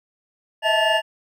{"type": "tone cluster", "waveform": "triangle", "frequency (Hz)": [634, 658, 880, 1737, 2829], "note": ["D#5", "E5", "A5", "A6", "F7"], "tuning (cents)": [32, -3, 0, -23, 22], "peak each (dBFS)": -21, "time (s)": [0.62, 1.02], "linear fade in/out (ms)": 50, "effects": []}